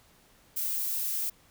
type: noise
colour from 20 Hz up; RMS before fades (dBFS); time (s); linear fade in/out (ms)
violet; -31; 0.56-1.3; 10
effects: pink hiss -61 dBFS RMS until 1.5 s

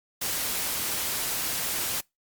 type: noise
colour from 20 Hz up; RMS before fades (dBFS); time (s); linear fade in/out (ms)
white; -29; 0.21-2.01; 10
effects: noise-tail reverb RT60 0.2 s tail -25 dB re dry + Opus 48 kbps

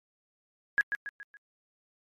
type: tone with echo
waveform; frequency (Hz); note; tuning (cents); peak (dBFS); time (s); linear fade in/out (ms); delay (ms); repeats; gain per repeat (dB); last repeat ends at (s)
sine; 1661.2; G#6; 0; -20; 0.78-0.81; 0; 140; 4; -7; 1.37
effects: MP3 64 kbps

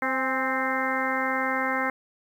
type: harmonic tone with a mistuned harmonic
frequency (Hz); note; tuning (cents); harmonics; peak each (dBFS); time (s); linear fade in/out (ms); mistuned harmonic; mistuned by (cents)
261.6; C4; 0; 1 / 2 / 3 / 4 / 5 / 6 / 7 / 8; -32 / -32 / -32 / -32 / -32 / -32 / -32 / -32; 0.02-1.9; 2; 3; +38
effects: 9-bit

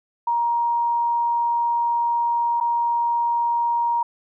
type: tone with dropouts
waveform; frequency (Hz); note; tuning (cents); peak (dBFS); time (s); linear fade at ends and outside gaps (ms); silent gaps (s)
sine; 942; A#5; +18; -18; 0.27-4.03; 5; 2.602-2.609
effects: none

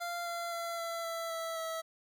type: tone with pitch steps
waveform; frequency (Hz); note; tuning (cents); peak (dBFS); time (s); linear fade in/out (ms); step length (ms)
25% pulse; 693 / 685.8 / 678.7 / 671.7 / 664.8 / 657.9 / 651.1; F5 / F5 / F5 / E5 / E5 / E5 / E5; -14 / -32 / -50 / +32 / +15 / -4 / -22; -32; 0-1.82; 20; 260
effects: 12-bit

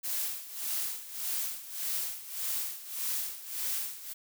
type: noise with tremolo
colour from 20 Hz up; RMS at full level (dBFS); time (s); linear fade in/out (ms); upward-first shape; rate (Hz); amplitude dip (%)
blue; -32; 0.03-4.14; 20; sine; 1.7; 80
effects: none

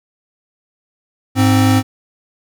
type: tone pair together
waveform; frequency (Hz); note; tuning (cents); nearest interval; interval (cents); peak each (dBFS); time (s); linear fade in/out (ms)
square; 104.01 / 262.1; G#2 / C4; +3 / +3; octave + major third; 1600; -13; 1.35-1.83; 50
effects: none

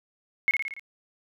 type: tone with echo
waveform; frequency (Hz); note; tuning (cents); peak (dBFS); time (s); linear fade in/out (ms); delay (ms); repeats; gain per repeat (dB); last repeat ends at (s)
sine; 2175; C#7; -33; -18; 0.48-0.51; 0; 57; 5; -4; 0.795
effects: none

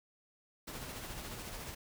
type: noise with tremolo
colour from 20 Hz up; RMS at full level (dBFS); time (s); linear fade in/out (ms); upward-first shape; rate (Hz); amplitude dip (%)
pink; -43; 0.67-1.75; 10; sine; 14; 35
effects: none

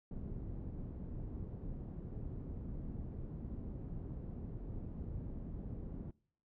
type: low-pass noise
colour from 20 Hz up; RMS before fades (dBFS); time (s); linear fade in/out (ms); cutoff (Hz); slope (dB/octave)
pink; -44; 0.11-6.11; 2; 260; 12
effects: noise-tail reverb RT60 0.6 s tail -25 dB re dry

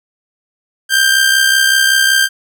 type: tone with amplitude modulation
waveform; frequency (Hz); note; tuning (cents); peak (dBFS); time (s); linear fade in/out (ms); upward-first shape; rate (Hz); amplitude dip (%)
sawtooth; 1575; G6; +8; -3; 0.89-2.29; 50; sine; 65.3; 50
effects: none

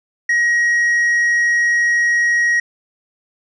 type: tone with tanh clipping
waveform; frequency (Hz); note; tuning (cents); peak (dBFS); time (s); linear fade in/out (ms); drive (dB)
sine; 1894; A#6; +27; -13; 0.29-2.6; 5; 3
effects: none

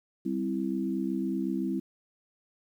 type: chord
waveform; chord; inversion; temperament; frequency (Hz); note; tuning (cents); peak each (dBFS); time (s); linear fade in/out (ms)
sine; C major; second; equal; 196 / 261.6 / 329.6; G3 / C4 / E4; 0 / 0 / 0; -32; 0.25-1.8; 10
effects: 10-bit

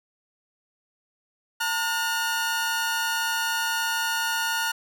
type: tone pair together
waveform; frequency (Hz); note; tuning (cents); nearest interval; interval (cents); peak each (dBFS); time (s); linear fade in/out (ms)
sawtooth; 906 / 1438.2; A#5 / F#6; -50 / -50; minor sixth; 800; -25 / -22; 1.6-4.72; 10
effects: none

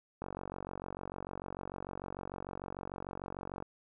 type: click train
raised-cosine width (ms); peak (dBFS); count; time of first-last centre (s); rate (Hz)
1; -26; 160; 0.22-3.625; 46.7
effects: none

